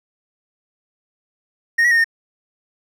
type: tone with pitch steps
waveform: triangle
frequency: 1856 / 1930 / 1845 / 1830 Hz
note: A#6 / B6 / A#6 / A#6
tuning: -8 / -40 / -18 / -32 cents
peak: -10 dBFS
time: 1.78-2.044 s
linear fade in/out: 10 ms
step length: 66 ms
effects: none